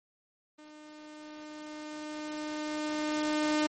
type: tone with level ramp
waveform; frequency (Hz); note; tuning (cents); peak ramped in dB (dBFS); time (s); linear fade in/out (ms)
sawtooth; 303.6; D#4; -42; -46 to -21; 0.58-3.67; 10
effects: MP3 32 kbps